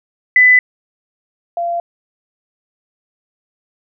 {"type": "tone pair in turn", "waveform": "sine", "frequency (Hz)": [2000, 687.8], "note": ["B6", "F5"], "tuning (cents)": [21, -27], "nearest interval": "octave + tritone", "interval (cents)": 1848, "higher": "first", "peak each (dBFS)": [-5, -16], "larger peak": "first", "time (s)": [[0.36, 0.59], [1.57, 1.8]], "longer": "neither", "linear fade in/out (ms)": 2, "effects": []}